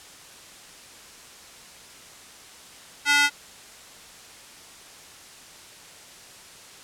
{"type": "tone with high-pass filter", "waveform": "square", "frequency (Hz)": 289, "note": "D4", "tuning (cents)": -28, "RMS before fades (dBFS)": -19, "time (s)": [3.05, 3.3], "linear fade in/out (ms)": 50, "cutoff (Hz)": 1600, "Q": 1.5, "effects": ["white hiss -46 dBFS RMS until 6.83 s", "low-pass 9000 Hz 12 dB/octave"]}